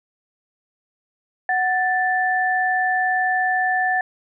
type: tone pair together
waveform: sine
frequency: 741 / 1762.4 Hz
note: F#5 / A6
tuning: +2 / +2 cents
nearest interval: octave + minor third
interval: 1500 cents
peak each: -20 dBFS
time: 1.49-4.01 s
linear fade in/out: 2 ms
effects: none

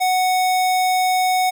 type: tone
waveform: square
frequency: 740 Hz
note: F#5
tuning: in tune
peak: -16 dBFS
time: 0-1.51 s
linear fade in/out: 20 ms
effects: none

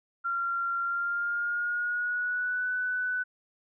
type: tone with pitch glide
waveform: sine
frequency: 1379 to 1495.1 Hz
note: F6 to F#6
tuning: -22 to +18 cents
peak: -27 dBFS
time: 0.24-3.24 s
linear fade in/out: 20 ms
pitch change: +140 cents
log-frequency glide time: 0.81-2.69 s
effects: none

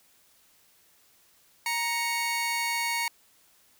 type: tone pair together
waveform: sawtooth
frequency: 936.7 / 2217 Hz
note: A#5 / C#7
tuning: +8 / 0 cents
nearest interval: octave + minor third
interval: 1492 cents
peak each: -26 dBFS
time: 1.66-3.08 s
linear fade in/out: 2 ms
effects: white hiss -62 dBFS RMS until 3.79 s

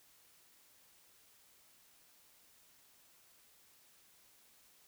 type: silence
effects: white hiss -66 dBFS RMS until 4.87 s

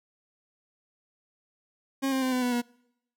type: tone with pitch steps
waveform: 40% pulse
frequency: 270.5 / 264.3 / 258.3 / 252.4 / 246.6 / 241 Hz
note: C#4 / C4 / C4 / B3 / B3 / B3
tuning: -42 / +18 / -22 / +38 / -2 / -42 cents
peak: -24 dBFS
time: 2.02-2.62 s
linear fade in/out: 20 ms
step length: 100 ms
effects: noise-tail reverb RT60 0.8 s tail -25 dB re dry

